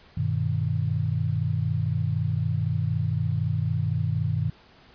sine chord, G augmented, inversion none, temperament equal with one note detuned, 98 / 121.98 / 155.56 Hz, G2 / B2 / D#3, 0 / -21 / 0 cents, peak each -27 dBFS, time 0.17-4.5 s, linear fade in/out 5 ms, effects pink hiss -54 dBFS RMS until 4.94 s + resampled to 11025 Hz

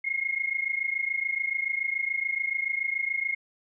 sine tone pair together, 2138 / 2165 Hz, C7 / C#7, +37 / -41 cents, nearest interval unison, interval 22 cents, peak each -29 / -29 dBFS, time 0.04-3.35 s, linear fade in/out 10 ms, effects none

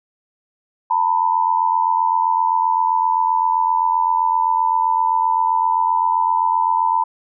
sine tone pair together, 900.1 / 987.8 Hz, A5 / B5, +39 / 0 cents, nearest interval major second, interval 161 cents, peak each -17 dBFS, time 0.9-7.04 s, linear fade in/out 10 ms, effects none

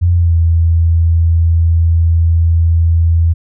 sine tone with pitch glide, 87.31 to 83.03 Hz, F2 to E2, 0 to +13 cents, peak -7 dBFS, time 0.01-3.34 s, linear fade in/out 20 ms, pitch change -87 cents, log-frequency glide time 0.13-0.35 s, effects none

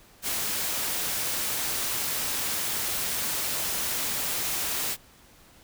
white noise, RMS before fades -29 dBFS, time 0.22-4.97 s, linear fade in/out 50 ms, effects pink hiss -55 dBFS RMS until 5.63 s

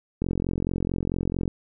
click train, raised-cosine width 3 ms, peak -13 dBFS, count 57, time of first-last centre 0.22-1.478 s, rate 44.5 Hz, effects none

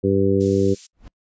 harmonic tone, 97.8 Hz, G2, 4 cents flat, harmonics 1 / 2 / 3 / 4 / 5, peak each -23 / -22 / -22 / -19 / -23 dBFS, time 0.03-0.75 s, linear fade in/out 20 ms
white high-pass noise, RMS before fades -38 dBFS, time 0.4-0.87 s, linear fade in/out 10 ms, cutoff 4400 Hz, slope 12 dB/octave
brown noise with exponential growth, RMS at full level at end -34 dBFS, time 0.93-1.08 s, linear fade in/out 2 ms, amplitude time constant 31 ms
effects noise-tail reverb RT60 0.1 s tail -26 dB re dry + resampled to 16000 Hz

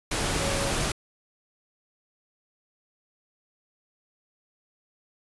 sine tone in noise, 554.4 Hz, C#5, in tune, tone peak -31 dBFS, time 0.4-0.71 s, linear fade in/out 5 ms, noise pink, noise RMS -27 dBFS, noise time 0.11-0.92 s, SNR -7 dB, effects resampled to 24000 Hz

